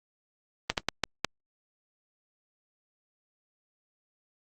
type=slowing click train; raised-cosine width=0.2 ms; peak=-7 dBFS; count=5; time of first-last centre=0.7-1.247 s; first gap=78 ms; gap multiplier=1.39; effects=Opus 24 kbps